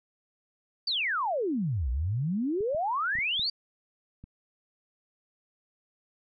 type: exponential two-way sweep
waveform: sine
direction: down then up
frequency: 4761 to 57.8 to 4761 Hz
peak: -26 dBFS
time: 0.87-3.5 s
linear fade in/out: 5 ms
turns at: 1.9 s
type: clicks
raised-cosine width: 5 ms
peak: -33 dBFS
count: 6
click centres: 2.607 / 2.748 / 3.154 / 3.187 / 3.395 / 4.24 s
effects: none

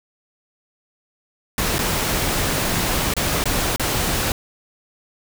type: noise with dropouts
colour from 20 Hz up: pink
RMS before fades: -21 dBFS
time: 1.58-4.32 s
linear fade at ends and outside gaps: 1 ms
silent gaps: 1.783-1.79 / 3.138-3.166 / 3.44-3.456 / 3.761-3.796 s
effects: none

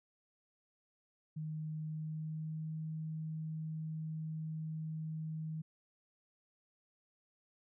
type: tone with pitch glide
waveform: sine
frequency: 155.56 to 157.73 Hz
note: D#3 to D#3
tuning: 0 to +24 cents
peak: -38 dBFS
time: 1.36-5.62 s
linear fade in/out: 10 ms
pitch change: +24 cents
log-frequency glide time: 1.84-2.77 s
effects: none

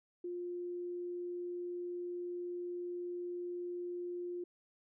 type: tone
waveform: sine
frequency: 352.7 Hz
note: F4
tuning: 17 cents sharp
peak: -38 dBFS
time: 0.24-4.44 s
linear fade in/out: 5 ms
effects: none

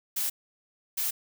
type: noise bursts at uneven times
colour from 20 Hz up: blue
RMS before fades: -29 dBFS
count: 2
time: 0.16-0.3 / 0.97-1.11 s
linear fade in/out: 10 ms
effects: none

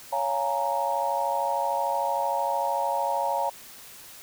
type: chord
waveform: sine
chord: Bb minor seventh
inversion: first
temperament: just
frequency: 559.4 / 699.2 / 839.1 / 932.3 Hz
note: Db5 / F5 / Ab5 / Bb5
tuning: +16 / +2 / +18 / 0 cents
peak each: -30 / -31 / -30 / -27 dBFS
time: 0.12-3.5 s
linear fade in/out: 10 ms
effects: white hiss -46 dBFS RMS until 4.22 s

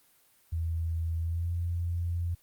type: tone with pitch glide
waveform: sine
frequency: 82.41 to 86.01 Hz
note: E2 to F2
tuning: 0 to -26 cents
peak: -28 dBFS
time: 0.52-2.35 s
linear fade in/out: 10 ms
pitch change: +74 cents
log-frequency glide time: 1.21-1.51 s
effects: white hiss -64 dBFS RMS until 2.42 s + Opus 32 kbps

